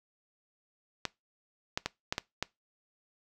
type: clicks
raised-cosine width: 0.2 ms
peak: -13 dBFS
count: 6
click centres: 1.053 / 1.775 / 1.86 / 2.125 / 2.181 / 2.426 s
effects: noise-tail reverb RT60 0.2 s tail -22 dB re dry